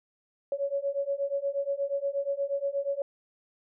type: beating tone pair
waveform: sine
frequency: 554.4 / 562.8 Hz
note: C#5 / C#5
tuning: 0 / +26 cents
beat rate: 8.4 Hz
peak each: -31 / -30 dBFS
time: 0.52-3.02 s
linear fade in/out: 2 ms
effects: none

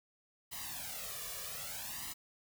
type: noise with flanger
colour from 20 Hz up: white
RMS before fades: -43 dBFS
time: 0.51-2.14 s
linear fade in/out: 20 ms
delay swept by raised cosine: 1 to 1.75 ms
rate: 0.63 Hz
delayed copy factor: +1
effects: none

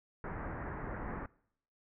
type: low-pass noise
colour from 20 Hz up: pink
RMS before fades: -41 dBFS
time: 0.24-1.26 s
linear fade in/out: 2 ms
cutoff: 1900 Hz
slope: 48 dB/octave
effects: noise-tail reverb RT60 0.7 s tail -23 dB re dry

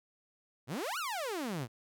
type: exponential two-way sweep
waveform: sawtooth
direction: up then down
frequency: 107.5 to 1500 to 107.5 Hz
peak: -31 dBFS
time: 0.67-1.68 s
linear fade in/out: 50 ms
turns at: 0.98 s
effects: none

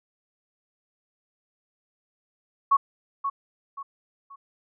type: tone with echo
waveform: sine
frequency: 1108.7 Hz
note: C#6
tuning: in tune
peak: -15 dBFS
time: 2.71-2.77 s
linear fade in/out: 10 ms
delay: 530 ms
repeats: 3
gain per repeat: -9 dB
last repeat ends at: 4.36 s
effects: none

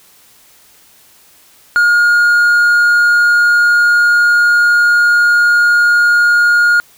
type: tone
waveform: triangle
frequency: 1426 Hz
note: F6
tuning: 36 cents sharp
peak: -5 dBFS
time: 1.76-6.8 s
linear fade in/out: 0 ms
effects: white hiss -46 dBFS RMS until 6.97 s

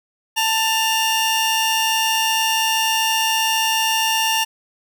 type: tone pair together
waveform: sawtooth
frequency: 888.6 / 2821 Hz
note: A5 / F7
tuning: +17 / +17 cents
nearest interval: octave + minor sixth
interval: 2000 cents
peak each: -16 dBFS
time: 0.36-4.45 s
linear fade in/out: 20 ms
effects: none

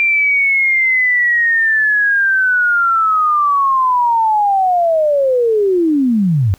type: linear sweep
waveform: sine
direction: down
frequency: 2373 to 87.31 Hz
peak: -10 dBFS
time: 0-6.54 s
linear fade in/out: 0 ms
effects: pink hiss -49 dBFS RMS until 6.58 s

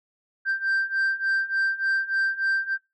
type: beating tone pair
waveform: sine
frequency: 1568 / 1571.4 Hz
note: G6 / G6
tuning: 0 / +4 cents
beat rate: 3.4 Hz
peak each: -24 / -22 dBFS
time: 0.45-2.78 s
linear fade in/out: 50 ms
effects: noise-tail reverb RT60 0.2 s tail -18 dB re dry + tanh soft clip ceiling -19 dBFS

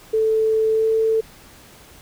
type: tone with pitch glide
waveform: sine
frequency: 440 to 444.3 Hz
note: A4 to A4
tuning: 0 to +17 cents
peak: -15 dBFS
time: 0.13-1.21 s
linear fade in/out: 10 ms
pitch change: +17 cents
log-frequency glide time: 0.71-0.91 s
effects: pink hiss -46 dBFS RMS until 2.01 s

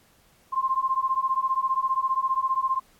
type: beating tone pair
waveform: sine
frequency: 1048 / 1063 Hz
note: C6 / C6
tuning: +2 / +27 cents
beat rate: 15 Hz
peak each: -25 / -25 dBFS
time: 0.52-2.8 s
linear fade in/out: 20 ms
effects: pink hiss -60 dBFS RMS until 2.99 s + AAC 64 kbps

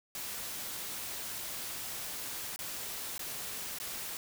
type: noise with dropouts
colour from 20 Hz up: white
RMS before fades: -40 dBFS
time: 0.15-4.17 s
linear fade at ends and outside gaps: 1 ms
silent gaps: 2.561-2.59 / 3.18-3.193 / 3.786-3.8 s
effects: none

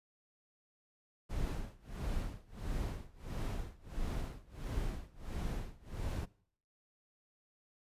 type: noise with tremolo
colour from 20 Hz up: brown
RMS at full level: -36 dBFS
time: 1.29-6.26 s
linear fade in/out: 20 ms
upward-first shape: sine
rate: 1.5 Hz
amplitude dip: 95%
effects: noise-tail reverb RT60 0.6 s tail -22 dB re dry + resampled to 32000 Hz

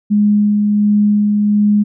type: tone with tremolo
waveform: sine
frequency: 207.7 Hz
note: G#3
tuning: in tune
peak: -8 dBFS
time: 0.1-1.84 s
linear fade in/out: 20 ms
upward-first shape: sine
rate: 1.4 Hz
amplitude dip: 25%
effects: none

